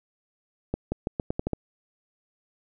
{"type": "accelerating click train", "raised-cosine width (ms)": 2, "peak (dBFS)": -13, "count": 8, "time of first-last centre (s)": [0.74, 1.533], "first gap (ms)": 180, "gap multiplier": 0.84, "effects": []}